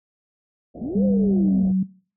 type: low-pass noise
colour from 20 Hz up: pink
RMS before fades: -35 dBFS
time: 0.74-1.73 s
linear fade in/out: 20 ms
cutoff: 730 Hz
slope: 96 dB/octave
type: linear two-way sweep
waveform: sine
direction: up then down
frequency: 196 to 531 to 210.1 Hz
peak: -25 dBFS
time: 0.81-1.65 s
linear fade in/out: 5 ms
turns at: 1.04 s
type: tone with pitch glide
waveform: sine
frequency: 197.2 to 188.51 Hz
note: G3 to F#3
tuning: +11 to +33 cents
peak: -17 dBFS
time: 0.95-1.83 s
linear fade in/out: 5 ms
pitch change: -78 cents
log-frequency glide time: 1.26-1.71 s
effects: noise-tail reverb RT60 0.4 s tail -19 dB re dry + high-pass 60 Hz 12 dB/octave

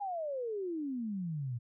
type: exponential sweep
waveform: sine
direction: down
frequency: 832 to 114.1 Hz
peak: -34 dBFS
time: 0-1.59 s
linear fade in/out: 20 ms
effects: none

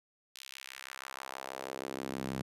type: tone with high-pass filter sweep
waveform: sawtooth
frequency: 66.3 Hz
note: C2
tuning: 23 cents sharp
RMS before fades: -42 dBFS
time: 0.35-2.42 s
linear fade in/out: 5 ms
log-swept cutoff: 3600 to 160 Hz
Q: 1.4
effects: resampled to 32000 Hz

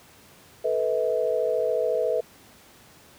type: chord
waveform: sine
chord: A suspended second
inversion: none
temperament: equal with one note detuned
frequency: 440 / 493.9 / 642.3 Hz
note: A4 / B4 / E5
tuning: 0 / 0 / -45 cents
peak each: -27 / -25 / -26 dBFS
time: 0.64-2.21 s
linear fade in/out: 10 ms
effects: pink hiss -52 dBFS RMS until 3.18 s + high-pass 80 Hz 12 dB/octave

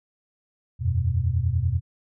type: chord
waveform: sine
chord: E suspended second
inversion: none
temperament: just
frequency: 82.41 / 92.71 / 123.61 Hz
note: E2 / F#2 / B2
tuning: 0 / +4 / +2 cents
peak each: -25 / -24 / -25 dBFS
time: 0.79-1.81 s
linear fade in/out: 50 ms
effects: none

